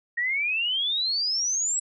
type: exponential sweep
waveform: sine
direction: up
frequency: 1864.7 to 7902 Hz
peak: -23 dBFS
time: 0.17-1.8 s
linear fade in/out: 10 ms
effects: none